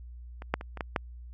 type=clicks; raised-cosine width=0.5 ms; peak=-27 / -10 / -25 / -25 / -16 / -11 dBFS; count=6; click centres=0.421 / 0.54 / 0.611 / 0.773 / 0.808 / 0.962 s; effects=added 60 Hz sine -42 dBFS peak until 1.33 s